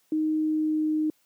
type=tone with pitch glide; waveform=sine; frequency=311.1 to 309 Hz; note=D#4 to D#4; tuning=0 to -12 cents; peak=-22 dBFS; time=0.12-1.1 s; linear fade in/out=2 ms; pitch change=-12 cents; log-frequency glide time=0.34-0.88 s; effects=white hiss -67 dBFS RMS until 1.25 s + high-pass 150 Hz 12 dB/octave